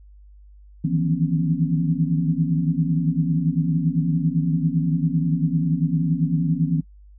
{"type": "tone cluster", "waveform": "sine", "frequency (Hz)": [154.5, 162.1, 172.3, 243, 269.7], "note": ["D#3", "E3", "F3", "B3", "C#4"], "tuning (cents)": [-12, -29, -23, -28, -47], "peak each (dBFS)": [-25, -21, -25, -29, -27], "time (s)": [0.84, 6.81], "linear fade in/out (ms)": 10, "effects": ["noise-tail reverb RT60 0.1 s tail -22 dB re dry", "added 50 Hz sine -44 dBFS peak until 7.18 s"]}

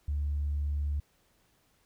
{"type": "tone", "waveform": "sine", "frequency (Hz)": 72.7, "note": "D2", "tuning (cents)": -17, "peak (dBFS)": -27, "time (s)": [0.08, 1], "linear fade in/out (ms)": 5, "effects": ["tanh soft clip ceiling -24 dBFS", "pink hiss -69 dBFS RMS until 1.85 s"]}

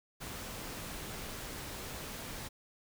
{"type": "noise", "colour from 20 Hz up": "pink", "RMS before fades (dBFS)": -43, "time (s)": [0.2, 2.49], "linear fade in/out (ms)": 20, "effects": []}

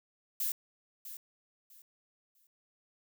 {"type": "noise with echo", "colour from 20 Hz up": "violet", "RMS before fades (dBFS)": -33, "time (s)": [0.4, 0.52], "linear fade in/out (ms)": 2, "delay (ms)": 650, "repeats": 3, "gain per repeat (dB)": -12, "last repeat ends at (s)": 2.47, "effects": []}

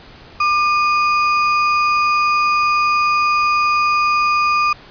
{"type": "tone with sample-and-hold", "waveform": "sine", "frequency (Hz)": 1195, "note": "D6", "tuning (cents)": 30, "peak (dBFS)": -12, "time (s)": [0.4, 4.73], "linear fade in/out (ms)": 5, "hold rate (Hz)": 3675, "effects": ["pink hiss -41 dBFS RMS until 4.9 s", "resampled to 11025 Hz"]}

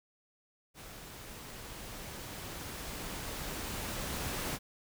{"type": "noise with level ramp", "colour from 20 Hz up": "pink", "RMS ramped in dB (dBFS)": [-49, -36], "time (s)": [0.74, 4.59], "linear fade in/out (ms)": 50, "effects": []}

